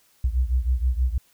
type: beating tone pair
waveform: sine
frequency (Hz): 60.6 / 66.9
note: B1 / C2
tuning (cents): -32 / +39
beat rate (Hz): 6.3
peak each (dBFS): -21 / -24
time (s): 0.24-1.18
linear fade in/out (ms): 5
effects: white hiss -61 dBFS RMS until 1.33 s